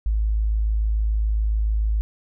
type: tone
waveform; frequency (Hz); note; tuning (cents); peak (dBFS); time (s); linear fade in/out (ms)
sine; 53.5; A1; -48; -18; 0.06-2.01; 0
effects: none